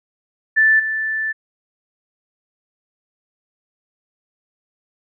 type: tone with level steps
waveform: sine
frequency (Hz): 1760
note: A6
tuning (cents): 0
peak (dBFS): -10 / -19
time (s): 0.56-1.33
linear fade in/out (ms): 20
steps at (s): 0.79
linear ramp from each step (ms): 10
effects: none